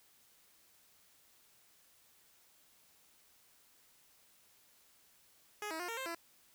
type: tone with pitch steps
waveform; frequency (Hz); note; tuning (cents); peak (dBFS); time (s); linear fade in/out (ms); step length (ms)
10% pulse; 418 / 320.5 / 354.4 / 459.6 / 527 / 336.6; G#4 / E4 / F4 / A#4 / C5 / E4; +11 / -49 / +25 / -25 / +12 / +36; -31; 5.62-6.148; 2; 88
effects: white hiss -67 dBFS RMS until 6.54 s